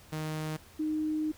sawtooth / sine tone pair in turn, 155.56 / 308.8 Hz, D#3 / D#4, 0 / -13 cents, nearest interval octave, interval 1187 cents, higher second, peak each -29 / -28 dBFS, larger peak second, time 0.12-0.57 / 0.79-1.32 s, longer second, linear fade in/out 10 ms, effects added 85 Hz sine -59 dBFS peak until 1.37 s + pink hiss -56 dBFS RMS until 1.37 s

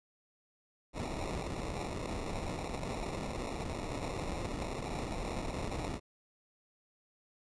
pink noise with sample-and-hold, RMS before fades -38 dBFS, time 0.93-6 s, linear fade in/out 50 ms, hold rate 1575 Hz, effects resampled to 22050 Hz

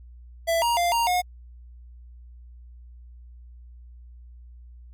square tone with pitch steps, 666 / 943 / 696 / 933 / 721 Hz, E5 / A#5 / F5 / A#5 / F#5, +18 / +20 / -6 / +1 / -45 cents, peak -21 dBFS, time 0.47-1.22 s, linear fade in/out 20 ms, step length 150 ms, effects added 60 Hz sine -43 dBFS peak until 4.93 s + Opus 48 kbps

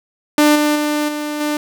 sawtooth tone with level steps, 298.2 Hz, D4, 27 cents sharp, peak -5 / -9 / -12 / -17 / -13 dBFS, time 0.38-1.57 s, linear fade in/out 2 ms, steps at 0.55 / 0.75 / 1.08 / 1.4 s, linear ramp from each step 10 ms, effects none

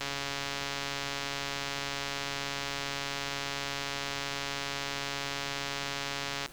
click train, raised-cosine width 0.2 ms, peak -16 dBFS, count 904, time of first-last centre 0.01-6.46 s, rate 140 Hz, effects pink hiss -51 dBFS RMS until 6.52 s

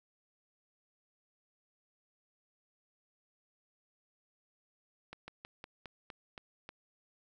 slowing click train, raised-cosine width 0.3 ms, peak -29 dBFS, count 8, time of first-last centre 5.13-6.691 s, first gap 150 ms, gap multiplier 1.13, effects 11-bit

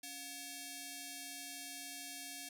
5% pulse ring-modulated tone, 991 Hz, B5, 6 cents sharp, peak -30 dBFS, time 0.03-2.49 s, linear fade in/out 5 ms, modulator 1270 Hz, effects none

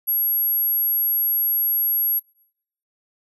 sine tone, 11520 Hz, F#9, 47 cents flat, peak -17 dBFS, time 0.07-2.2 s, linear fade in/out 20 ms, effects noise-tail reverb RT60 0.7 s tail -25 dB re dry

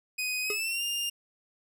sawtooth tone with pitch glide, 2500 to 2806 Hz, D#7 to F7, +8 to +8 cents, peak -26 dBFS, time 0.18-1.1 s, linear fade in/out 10 ms, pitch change +200 cents, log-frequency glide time 0.42-0.83 s
square tone with exponential decay, 415.3 Hz, G#4, in tune, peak -29 dBFS, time 0.5-0.61 s, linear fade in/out 2 ms, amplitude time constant 23 ms
effects none

